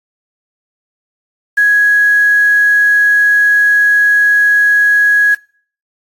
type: tone with quantisation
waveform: sine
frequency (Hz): 1666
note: G#6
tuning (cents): +5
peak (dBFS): -6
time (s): 1.57-5.35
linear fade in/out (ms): 10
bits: 5
effects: noise-tail reverb RT60 0.5 s tail -24 dB re dry + AAC 64 kbps